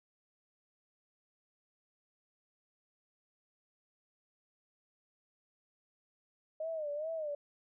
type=tone with vibrato; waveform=sine; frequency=616 Hz; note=D#5; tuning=17 cents flat; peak=-35 dBFS; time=6.6-7.35 s; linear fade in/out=5 ms; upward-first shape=sine; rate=2.4 Hz; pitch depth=110 cents each way; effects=none